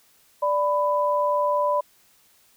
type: tone pair together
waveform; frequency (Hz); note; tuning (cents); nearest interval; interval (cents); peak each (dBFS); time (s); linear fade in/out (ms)
sine; 587.3 / 996; D5 / B5; 0 / +14; major sixth; 914; -22; 0.42-1.81; 10
effects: white hiss -59 dBFS RMS until 2.56 s